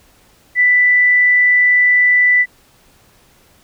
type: tone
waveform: sine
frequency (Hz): 1982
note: B6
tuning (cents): +6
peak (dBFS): -8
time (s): 0.55-2.46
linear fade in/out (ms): 50
effects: pink hiss -51 dBFS RMS until 3.63 s